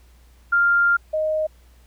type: tone pair in turn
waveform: sine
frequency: 1396.9 / 622.2 Hz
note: F6 / D#5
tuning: 0 / 0 cents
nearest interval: octave + major second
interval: 1400 cents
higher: first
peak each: -14 / -19 dBFS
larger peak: first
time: 0.52-0.97 / 1.13-1.47 s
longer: first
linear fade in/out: 10 ms
effects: added 60 Hz sine -49 dBFS peak until 1.86 s + pink hiss -59 dBFS RMS until 1.86 s